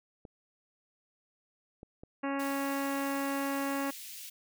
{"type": "clicks", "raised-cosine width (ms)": 2, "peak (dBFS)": -33, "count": 3, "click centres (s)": [0.252, 1.831, 2.035]}
{"type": "harmonic tone", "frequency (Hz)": 276.7, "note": "C#4", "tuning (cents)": -3, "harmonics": [1, 2, 3, 4, 5, 6, 7, 8, 9, 10], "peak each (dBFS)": [-33, -38, -40, -40, -46, -44, -46, -50, -52, -49], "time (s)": [2.23, 3.91], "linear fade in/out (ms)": 10}
{"type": "high-pass noise", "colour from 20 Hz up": "white", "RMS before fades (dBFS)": -45, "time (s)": [2.39, 4.3], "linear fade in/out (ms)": 10, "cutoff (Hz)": 2200, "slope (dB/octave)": 24}
{"effects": []}